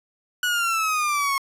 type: exponential sweep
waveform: 30% pulse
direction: down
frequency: 1476 to 1086 Hz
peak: -18 dBFS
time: 0.43-1.38 s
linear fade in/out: 2 ms
effects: resampled to 32000 Hz